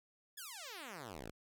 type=exponential sweep; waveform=5% pulse; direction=down; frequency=1770 to 44.21 Hz; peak=-35 dBFS; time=0.37-1.31 s; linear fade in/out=10 ms; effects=none